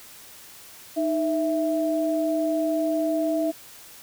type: tone pair together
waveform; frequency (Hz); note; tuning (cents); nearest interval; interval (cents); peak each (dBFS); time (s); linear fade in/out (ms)
sine; 311.1 / 659.2; D#4 / E5; 0 / 0; octave + minor second; 1300; -24; 0.96-3.52; 20
effects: white hiss -46 dBFS RMS until 4.02 s